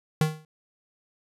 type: tone with exponential decay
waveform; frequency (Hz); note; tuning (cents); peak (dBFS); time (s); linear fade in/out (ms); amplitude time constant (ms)
square; 155.56; D#3; 0; -17; 0.21-0.45; 2; 52
effects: resampled to 32000 Hz